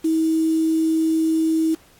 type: tone with quantisation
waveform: sine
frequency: 320.8 Hz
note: E4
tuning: 47 cents flat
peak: -16 dBFS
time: 0.04-1.75 s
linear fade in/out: 10 ms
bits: 6
effects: pink hiss -53 dBFS RMS until 1.99 s + AAC 64 kbps